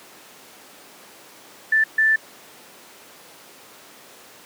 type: tone bursts at uneven times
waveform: sine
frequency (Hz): 1764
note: A6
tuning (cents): +4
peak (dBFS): -14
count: 2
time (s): 1.72-1.84 / 1.98-2.16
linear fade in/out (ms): 5
effects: pink hiss -45 dBFS RMS until 4.45 s + high-pass 300 Hz 12 dB/octave